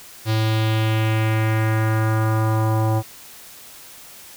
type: tone with low-pass filter sweep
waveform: square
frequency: 110 Hz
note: A2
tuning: in tune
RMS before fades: -19 dBFS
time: 0.25-3.03 s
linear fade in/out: 50 ms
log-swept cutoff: 4500 to 840 Hz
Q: 2.2
effects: white hiss -42 dBFS RMS until 4.36 s